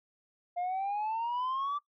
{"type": "exponential sweep", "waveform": "sine", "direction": "up", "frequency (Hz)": [698.5, 1174.7], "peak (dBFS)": -28, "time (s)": [0.56, 1.79], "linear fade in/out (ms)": 20, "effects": ["noise-tail reverb RT60 0.1 s tail -21 dB re dry", "tanh soft clip ceiling -29 dBFS"]}